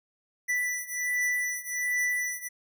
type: beating tone pair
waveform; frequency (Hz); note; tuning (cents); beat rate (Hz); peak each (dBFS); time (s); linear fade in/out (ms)
square; 1975.5 / 1976.8; B6 / B6; 0 / +1; 1.3; -30 / -32; 0.48-2.49; 20
effects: none